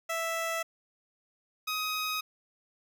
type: tone pair in turn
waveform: 15% pulse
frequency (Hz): 659.3 / 1258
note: E5 / D#6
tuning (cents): 0 / +19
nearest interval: major seventh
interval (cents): 1119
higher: second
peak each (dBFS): -24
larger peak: neither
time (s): 0.09-0.63 / 1.67-2.21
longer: neither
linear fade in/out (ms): 10
effects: none